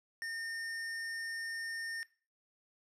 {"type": "tone with tanh clipping", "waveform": "sine", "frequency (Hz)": 1822, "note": "A#6", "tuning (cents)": -40, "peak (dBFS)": -39, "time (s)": [0.22, 2.03], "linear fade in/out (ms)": 0, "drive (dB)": 17, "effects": ["noise-tail reverb RT60 0.4 s tail -20 dB re dry", "low-pass 12000 Hz 12 dB/octave"]}